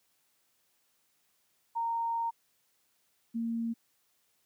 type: tone pair in turn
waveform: sine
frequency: 924 / 230.1 Hz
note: A#5 / A#3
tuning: -16 / -22 cents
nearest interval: 2 octaves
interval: 2406 cents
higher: first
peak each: -29 / -30 dBFS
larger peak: first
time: 1.75-2.31 / 3.34-3.74 s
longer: first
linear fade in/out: 20 ms
effects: white hiss -73 dBFS RMS until 4.45 s + high-pass 80 Hz 12 dB/octave